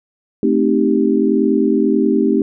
sine chord, A half-diminished seventh, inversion none, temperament equal, 220 / 261.6 / 311.1 / 392 Hz, A3 / C4 / Eb4 / G4, 0 / 0 / 0 / 0 cents, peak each -17 dBFS, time 0.43-2.42 s, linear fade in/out 2 ms, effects none

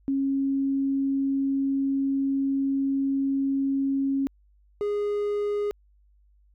sine / triangle tone pair in turn, 273.1 / 412.5 Hz, C#4 / G#4, -26 / -12 cents, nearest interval perfect fifth, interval 714 cents, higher second, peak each -22 dBFS, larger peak neither, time 0.08-4.27 / 4.81-5.71 s, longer first, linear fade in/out 0 ms, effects added 50 Hz sine -57 dBFS peak until 6.54 s

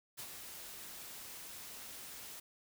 white noise with ADSR envelope, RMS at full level -44 dBFS, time 0.17-2.4 s, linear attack 27 ms, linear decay 59 ms, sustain -5 dB, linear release 7 ms, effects none

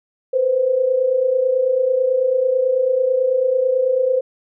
sine tone pair together, 490 / 519.1 Hz, B4 / C5, -14 / -14 cents, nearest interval minor second, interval 100 cents, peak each -21 / -15 dBFS, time 0.33-4.21 s, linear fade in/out 10 ms, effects none

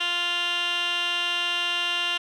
15% pulse tone with band-pass filter, 349.2 Hz, F4, in tune, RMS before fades -26 dBFS, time 0-2.18 s, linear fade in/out 10 ms, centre 2700 Hz, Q 6.8, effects none

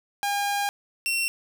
sawtooth tone pair in turn, 809 / 2721 Hz, G#5 / F7, -46 / -46 cents, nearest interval octave + major sixth, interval 2100 cents, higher second, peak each -20 dBFS, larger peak neither, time 0.23-0.69 / 1.06-1.28 s, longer first, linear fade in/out 0 ms, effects none

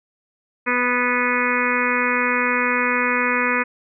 harmonic tone with a mistuned harmonic, 246.9 Hz, B3, in tune, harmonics 1 / 2 / 4 / 5 / 6 / 7 / 8 / 9 / 10, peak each -26 / -26 / -26 / -26 / -26 / -26 / -26 / -26 / -26 dBFS, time 0.66-3.64 s, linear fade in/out 20 ms, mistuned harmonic 9, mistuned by -32 cents, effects none

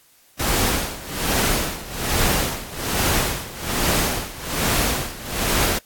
pink noise with tremolo, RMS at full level -19 dBFS, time 0.39-5.79 s, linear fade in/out 10 ms, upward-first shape sine, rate 1.2 Hz, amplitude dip 85%, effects white hiss -55 dBFS RMS until 5.85 s + AAC 64 kbps

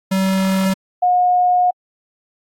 square / sine tone pair in turn, 191 / 721.1 Hz, G3 / F#5, -45 / -45 cents, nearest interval octave + major seventh, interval 2300 cents, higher second, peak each -15 / -11 dBFS, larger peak second, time 0.11-0.74 / 1.02-1.71 s, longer second, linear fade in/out 10 ms, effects AAC 48 kbps

